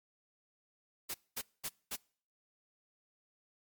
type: noise bursts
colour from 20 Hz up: white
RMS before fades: -39 dBFS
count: 4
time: 1.09-1.962 s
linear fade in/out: 10 ms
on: 53 ms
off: 220 ms
effects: noise-tail reverb RT60 0.5 s tail -25 dB re dry + MP3 96 kbps